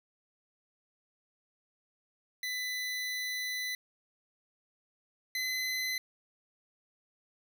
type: tone pair in turn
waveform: 25% pulse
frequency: 2000 / 2030 Hz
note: B6 / B6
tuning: +21 / +47 cents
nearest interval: unison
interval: 26 cents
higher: second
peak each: -30 / -28 dBFS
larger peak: second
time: 2.43-3.75 / 5.35-5.98 s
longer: first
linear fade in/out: 2 ms
effects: none